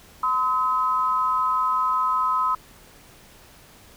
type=tone pair together; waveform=sine; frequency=1022.1 / 1277 Hz; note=C6 / D#6; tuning=-41 / +45 cents; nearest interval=major third; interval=386 cents; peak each=-22 dBFS; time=0.23-2.55 s; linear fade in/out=5 ms; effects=pink hiss -50 dBFS RMS until 3.96 s